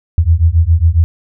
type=beating tone pair; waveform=sine; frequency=79.4 / 86.7 Hz; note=D#2 / F2; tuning=+36 / -12 cents; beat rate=7.3 Hz; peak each=-10 dBFS; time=0.18-1.04 s; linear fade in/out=0 ms; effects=none